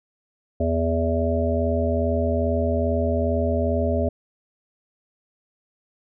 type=harmonic tone; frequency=82.41 Hz; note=E2; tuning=in tune; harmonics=1 / 3 / 5 / 7 / 8; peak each=-23 / -26 / -28 / -26 / -27 dBFS; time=0.6-4.09 s; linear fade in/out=5 ms; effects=none